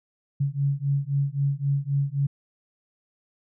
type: beating tone pair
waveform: sine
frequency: 138.3 / 142.1 Hz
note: C#3 / C#3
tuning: -4 / +43 cents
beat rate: 3.8 Hz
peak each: -25 dBFS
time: 0.4-2.27 s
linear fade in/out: 10 ms
effects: none